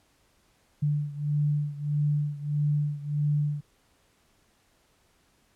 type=beating tone pair; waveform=sine; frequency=146.83 / 148.43 Hz; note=D3 / D3; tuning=0 / +19 cents; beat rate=1.6 Hz; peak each=-26 / -29 dBFS; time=0.82-3.61 s; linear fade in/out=10 ms; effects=pink hiss -66 dBFS RMS until 5.55 s + low-pass 12000 Hz 12 dB/octave

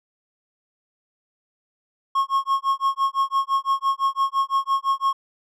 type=tone with tremolo; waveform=triangle; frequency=1088 Hz; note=C#6; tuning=33 cents flat; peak=-14 dBFS; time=2.15-5.13 s; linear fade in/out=5 ms; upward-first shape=sine; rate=5.9 Hz; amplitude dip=100%; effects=none

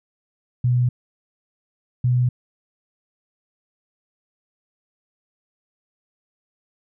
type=tone pair in turn; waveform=sine; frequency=123.47 / 124.19 Hz; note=B2 / B2; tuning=0 / +10 cents; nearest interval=unison; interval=10 cents; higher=second; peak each=-15 dBFS; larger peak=neither; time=0.64-0.89 / 2.04-2.29 s; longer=neither; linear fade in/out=5 ms; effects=none

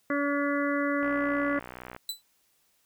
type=harmonic tone; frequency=285.4 Hz; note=D4; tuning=49 cents flat; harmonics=1 / 2 / 4 / 5 / 6 / 7; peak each=-28 / -31 / -34 / -35 / -36 / -36 dBFS; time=0.1-1.59 s; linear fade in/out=2 ms
type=click train; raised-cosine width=0.5 ms; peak=-25 dBFS; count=59; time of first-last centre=1.03-1.964 s; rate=62.1 Hz
type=tone with exponential decay; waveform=sawtooth; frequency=3983 Hz; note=B7; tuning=14 cents sharp; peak=-24 dBFS; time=2.09-2.22 s; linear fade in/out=2 ms; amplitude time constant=27 ms
effects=white hiss -69 dBFS RMS until 2.85 s

